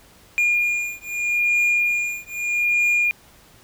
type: beating tone pair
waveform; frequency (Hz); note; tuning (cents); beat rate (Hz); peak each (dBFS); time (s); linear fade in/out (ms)
triangle; 2421 / 2421.8; D#7 / D#7; -48 / -47; 0.8; -20; 0.38-3.11; 0
effects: pink hiss -51 dBFS RMS until 3.63 s